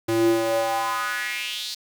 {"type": "tone with high-pass filter sweep", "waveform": "square", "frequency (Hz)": 113.1, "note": "A2", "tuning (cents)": 48, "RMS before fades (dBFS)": -24, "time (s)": [0.08, 1.75], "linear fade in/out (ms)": 10, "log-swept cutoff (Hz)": [240, 4500], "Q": 4.2, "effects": ["7-bit"]}